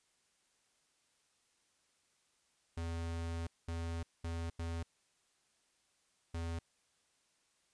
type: tone bursts at uneven times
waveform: square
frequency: 83.5 Hz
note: E2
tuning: 23 cents sharp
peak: -38 dBFS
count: 5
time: 2.77-3.47 / 3.68-4.03 / 4.24-4.5 / 4.59-4.83 / 6.34-6.59 s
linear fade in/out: 5 ms
effects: white hiss -75 dBFS RMS until 7.73 s + resampled to 22050 Hz